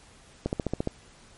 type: click train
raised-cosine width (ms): 2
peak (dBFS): -13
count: 7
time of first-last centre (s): 0.46-0.874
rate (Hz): 14.5
effects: pink hiss -54 dBFS RMS until 1.37 s + MP3 48 kbps